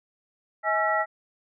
sine tone cluster, 639 / 836 / 1346 / 1931 Hz, D#5 / G#5 / E6 / B6, +46 / +11 / +36 / -39 cents, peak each -27 dBFS, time 0.63-1.06 s, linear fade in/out 50 ms, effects none

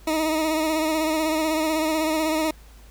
20% pulse tone with vibrato, 314.3 Hz, D#4, 18 cents sharp, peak -16 dBFS, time 0.07-2.51 s, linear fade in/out 5 ms, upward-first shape sine, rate 16 Hz, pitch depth 40 cents each way, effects added 53 Hz sine -45 dBFS peak until 2.9 s + pink hiss -53 dBFS RMS until 2.9 s

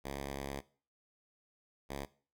5% pulse tone pair in turn, 69.3 / 69.74 Hz, C#2 / C#2, 0 / +11 cents, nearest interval unison, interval 11 cents, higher second, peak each -28 dBFS, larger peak neither, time 0.04-0.61 / 1.89-2.06 s, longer first, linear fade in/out 20 ms, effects noise-tail reverb RT60 0.4 s tail -19 dB re dry

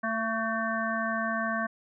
harmonic tone with a mistuned harmonic, 224.3 Hz, A3, 34 cents sharp, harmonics 1 / 3 / 5 / 7 / 8, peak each -33 / -33 / -33 / -33 / -36 dBFS, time 0.03-1.67 s, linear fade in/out 10 ms, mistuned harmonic 7, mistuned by -26 cents, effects none

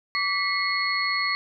sine tone cluster, 1148 / 1977 / 2163 / 4335 Hz, D6 / B6 / C#7 / C#8, -40 / +1 / -43 / -39 cents, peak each -28 dBFS, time 0.15-1.35 s, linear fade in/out 0 ms, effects none

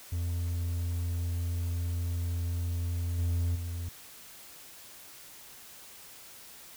triangle tone with level steps, 86 Hz, F2, 26 cents flat, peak -27 / -24 / -31 dBFS, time 0.12-3.89 s, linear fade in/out 5 ms, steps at 3.18 / 3.55 s, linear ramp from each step 10 ms, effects white hiss -50 dBFS RMS until 6.76 s

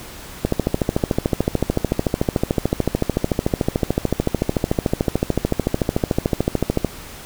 click train, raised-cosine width 2 ms, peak -3 dBFS, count 88, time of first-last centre 0.45-6.847 s, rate 13.6 Hz, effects pink hiss -37 dBFS RMS until 7.25 s

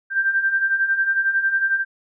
sine beating tone pair, 1568 / 1579 Hz, G6 / G6, 0 / +12 cents, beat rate 11 Hz, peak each -24 / -18 dBFS, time 0.1-1.85 s, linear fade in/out 50 ms, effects none

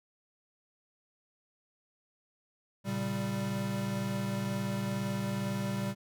square chord, G diminished, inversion first, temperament equal, 116.54 / 138.59 / 196 Hz, Bb2 / Db3 / G3, 0 / 0 / 0 cents, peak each -38 / -40 / -34 dBFS, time 2.84-5.95 s, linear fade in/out 50 ms, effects none

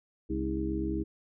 harmonic tone with a mistuned harmonic, 67.6 Hz, C#2, 43 cents flat, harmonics 1 / 2 / 3 / 4 / 5 / 6, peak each -35 / -42 / -37 / -41 / -32 / -38 dBFS, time 0.29-1.04 s, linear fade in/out 20 ms, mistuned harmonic 5, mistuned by -96 cents, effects none

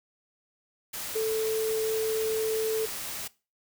sine tone in noise, 440 Hz, A4, in tune, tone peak -25 dBFS, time 1.15-2.86 s, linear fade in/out 10 ms, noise white, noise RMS -36 dBFS, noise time 0.93-3.28 s, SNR +8 dB, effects noise-tail reverb RT60 0.3 s tail -20 dB re dry

